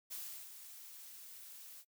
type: noise with ADSR envelope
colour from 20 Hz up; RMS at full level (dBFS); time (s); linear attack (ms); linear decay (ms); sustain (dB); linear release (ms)
blue; -44; 0.1-1.85; 21; 360; -9; 64
effects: noise-tail reverb RT60 0.1 s tail -26 dB re dry